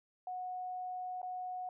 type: tone with dropouts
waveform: sine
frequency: 733 Hz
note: F#5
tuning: 16 cents flat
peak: -38 dBFS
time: 0.27-1.69 s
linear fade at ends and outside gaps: 2 ms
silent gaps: 1.217-1.229 s
effects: none